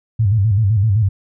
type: tone with vibrato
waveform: sine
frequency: 104.4 Hz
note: G#2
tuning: 10 cents sharp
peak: -11 dBFS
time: 0.19-1.09 s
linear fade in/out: 10 ms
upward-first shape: square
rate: 7.8 Hz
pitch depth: 120 cents each way
effects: none